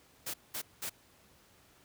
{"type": "noise bursts", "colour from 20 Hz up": "white", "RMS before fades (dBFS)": -38, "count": 3, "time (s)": [0.26, 0.897], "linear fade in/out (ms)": 10, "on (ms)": 79, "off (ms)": 200, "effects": ["pink hiss -63 dBFS RMS until 1.84 s", "high-pass 60 Hz 12 dB/octave"]}